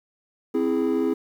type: chord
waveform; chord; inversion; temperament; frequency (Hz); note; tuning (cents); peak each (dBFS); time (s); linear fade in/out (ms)
triangle; C augmented; none; equal; 261.6 / 329.6 / 415.3; C4 / E4 / G#4; 0 / 0 / 0; -22; 0.54-1.14; 10
effects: tanh soft clip ceiling -12 dBFS + 9-bit